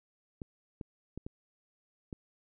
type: clicks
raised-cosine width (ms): 3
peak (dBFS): -27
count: 5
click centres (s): 0.418 / 0.812 / 1.176 / 1.265 / 2.128
effects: none